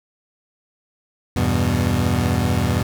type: chord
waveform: 25% pulse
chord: E minor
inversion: none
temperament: equal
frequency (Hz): 82.41 / 98 / 123.47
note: E2 / G2 / B2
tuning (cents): 0 / 0 / 0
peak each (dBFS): -18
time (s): 1.36-2.83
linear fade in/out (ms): 5
effects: none